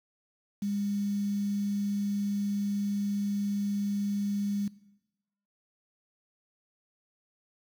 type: tone with quantisation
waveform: sine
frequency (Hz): 202.4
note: G#3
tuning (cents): -44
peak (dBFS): -28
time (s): 0.62-4.68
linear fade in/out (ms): 5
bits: 8
effects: noise-tail reverb RT60 1.0 s tail -20 dB re dry